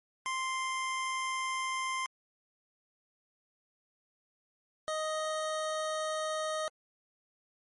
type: tone pair in turn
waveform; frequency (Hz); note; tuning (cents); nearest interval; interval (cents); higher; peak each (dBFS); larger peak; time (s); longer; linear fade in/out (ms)
25% pulse; 1046.5 / 623.8; C6 / D#5; 0 / +4; major sixth; 896; first; -28; neither; 0.26-2.06 / 4.88-6.68; neither; 0
effects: MP3 48 kbps